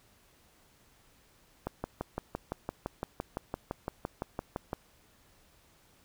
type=click train; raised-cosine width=1 ms; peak=-19 dBFS; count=19; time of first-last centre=1.67-4.731 s; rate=5.88 Hz; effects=pink hiss -64 dBFS RMS until 6.04 s